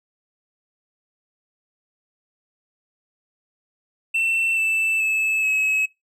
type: tone with pitch steps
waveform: triangle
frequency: 2687 / 2647 / 2607 / 2569 Hz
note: E7 / E7 / E7 / E7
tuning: +33 / +7 / -20 / -45 cents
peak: -17 dBFS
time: 4.14-5.86 s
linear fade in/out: 10 ms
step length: 430 ms
effects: noise-tail reverb RT60 0.2 s tail -23 dB re dry